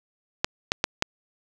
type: clicks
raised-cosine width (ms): 0.2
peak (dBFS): -3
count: 4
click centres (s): 0.445 / 0.719 / 0.841 / 1.024
effects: none